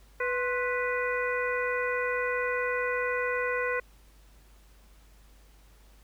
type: harmonic tone with a mistuned harmonic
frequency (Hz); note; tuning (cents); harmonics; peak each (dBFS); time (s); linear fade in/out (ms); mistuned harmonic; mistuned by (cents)
493.9; B4; 0; 1 / 2 / 3 / 4 / 5; -30 / -35 / -33 / -33 / -39; 0.2-3.8; 5; 2; +110
effects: added 50 Hz sine -54 dBFS peak until 6.03 s + pink hiss -62 dBFS RMS until 6.03 s